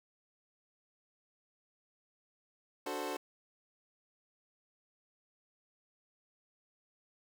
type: chord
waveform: 25% pulse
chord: D dominant seventh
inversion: none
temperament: equal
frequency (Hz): 293.7 / 370 / 440 / 523.3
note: D4 / F#4 / A4 / C5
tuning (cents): 0 / 0 / 0 / 0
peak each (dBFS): -39 / -38 / -39 / -39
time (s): 2.86-3.17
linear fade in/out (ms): 5
effects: none